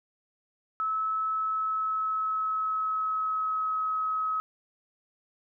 sine tone with pitch glide, 1299 to 1278.2 Hz, E6 to D#6, -26 to +46 cents, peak -26 dBFS, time 0.8-4.4 s, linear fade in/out 0 ms, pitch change -28 cents, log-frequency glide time 1.33-3.82 s, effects none

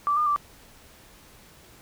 sine tone with pitch steps, 1165 / 1211 / 1170 Hz, D6 / D#6 / D6, -14 / -47 / -7 cents, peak -20 dBFS, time 0.07-0.361 s, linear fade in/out 0 ms, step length 97 ms, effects pink hiss -52 dBFS RMS until 1.81 s

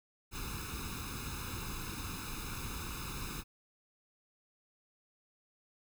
pink noise with comb filter, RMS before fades -41 dBFS, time 0.31-3.44 s, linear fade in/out 50 ms, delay 0.78 ms, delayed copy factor +0.9, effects none

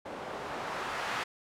blue noise with low-pass filter sweep, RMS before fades -37 dBFS, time 0.05-1.24 s, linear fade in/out 10 ms, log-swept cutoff 600 to 1500 Hz, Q 1, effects none

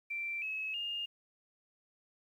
sine tone with pitch steps, 2349 / 2576 / 2826 Hz, D7 / E7 / F7, 0 / -41 / +20 cents, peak -35 dBFS, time 0.1-1.06 s, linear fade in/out 10 ms, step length 320 ms, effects 11-bit

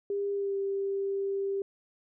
sine tone with pitch glide, 401.7 to 393.9 Hz, G4 to G4, +42 to +8 cents, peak -28 dBFS, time 0.1-1.62 s, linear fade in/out 2 ms, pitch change -34 cents, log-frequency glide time 0.32-0.56 s, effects none

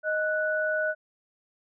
sine tone pair together, 622.3 / 1480 Hz, D#5 / F#6, 0 / 0 cents, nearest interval octave + minor third, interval 1500 cents, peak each -27 dBFS, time 0.03-0.95 s, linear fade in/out 50 ms, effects none

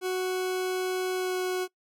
40% pulse tone with pitch glide, 370 to 367.9 Hz, F#4 to F#4, 0 to -10 cents, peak -26 dBFS, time 0.01-1.68 s, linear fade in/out 50 ms, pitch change -10 cents, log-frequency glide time 1.15-1.36 s, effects noise-tail reverb RT60 0.1 s tail -22 dB re dry

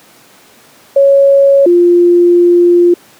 sine tone pair in turn, 554.4 / 349.3 Hz, C#5 / F4, 0 / 0 cents, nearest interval minor sixth, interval 800 cents, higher first, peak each -3 dBFS, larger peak neither, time 0.96-1.66 / 1.66-2.94 s, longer second, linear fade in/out 5 ms, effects pink hiss -42 dBFS RMS until 3.19 s + high-pass 200 Hz 12 dB/octave

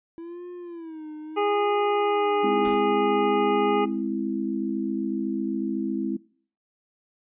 triangle tone with vibrato, 329.6 Hz, E4, in tune, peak -33 dBFS, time 0.18-2.68 s, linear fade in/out 0 ms, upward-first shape sine, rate 0.77 Hz, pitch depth 130 cents each way
harmonic tone, 411.1 Hz, G#4, 18 cents flat, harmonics 1 / 2 / 3 / 5 / 6 / 7, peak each -23 / -26 / -29 / -37 / -38 / -39 dBFS, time 1.36-3.86 s, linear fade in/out 20 ms
sine chord, Ab augmented, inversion none, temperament equal, 207.7 / 261.6 / 329.6 Hz, Ab3 / C4 / E4, 0 / 0 / 0 cents, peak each -29 dBFS, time 2.43-6.17 s, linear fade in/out 10 ms
pink noise with exponential decay, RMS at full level -37 dBFS, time 2.65-3.04 s, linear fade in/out 0 ms, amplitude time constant 84 ms
effects noise-tail reverb RT60 0.5 s tail -21 dB re dry + resampled to 8000 Hz

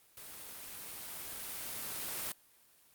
white noise with level ramp, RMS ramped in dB -49 to -38 dBFS, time 0.17-2.32 s, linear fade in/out 2 ms, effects white hiss -65 dBFS RMS until 2.94 s + Opus 32 kbps

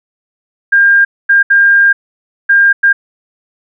sine tone bursts at uneven times, 1605 Hz, G6, 40 cents sharp, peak -4 dBFS, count 5, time 0.72-1.05 / 1.29-1.43 / 1.5-1.93 / 2.49-2.73 / 2.83-2.93 s, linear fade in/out 10 ms, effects none

